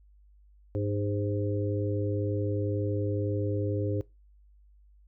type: harmonic tone with a mistuned harmonic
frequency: 102 Hz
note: G#2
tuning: 31 cents flat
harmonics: 1 / 3 / 4 / 5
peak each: -29 / -34 / -35 / -36 dBFS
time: 0.75-4.01 s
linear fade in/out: 0 ms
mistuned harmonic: 5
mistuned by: +32 cents
effects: noise-tail reverb RT60 0.2 s tail -20 dB re dry + added 50 Hz sine -55 dBFS peak until 5.07 s